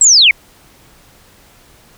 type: linear sweep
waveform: sine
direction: down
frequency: 7910 to 2093 Hz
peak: -4 dBFS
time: 0.01-0.31 s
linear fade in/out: 2 ms
effects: pink hiss -46 dBFS RMS until 1.97 s